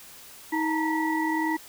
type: tone cluster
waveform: sine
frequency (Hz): 316.8 / 899 / 940 / 1948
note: D#4 / A5 / A#5 / B6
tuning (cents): +31 / +37 / +14 / -24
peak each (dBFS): -26 / -32 / -30 / -31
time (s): 0.52-1.57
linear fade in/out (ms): 10
effects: white hiss -47 dBFS RMS until 1.68 s